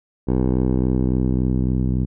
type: tone with low-pass filter sweep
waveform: 10% pulse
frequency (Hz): 63.6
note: C2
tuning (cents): -48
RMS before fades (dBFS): -19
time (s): 0.27-2.06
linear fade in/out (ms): 20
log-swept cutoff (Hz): 530 to 200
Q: 0.91
effects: none